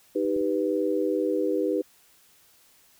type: chord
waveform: sine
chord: Eb augmented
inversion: none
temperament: equal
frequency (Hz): 311.1 / 392 / 493.9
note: Eb4 / G4 / B4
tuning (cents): 0 / 0 / 0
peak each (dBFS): -27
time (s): 0.15-1.82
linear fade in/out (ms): 10
type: clicks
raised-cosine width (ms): 3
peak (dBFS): -41 / -32 / -39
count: 3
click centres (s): 0.251 / 0.364 / 0.412
effects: white hiss -59 dBFS RMS until 2.99 s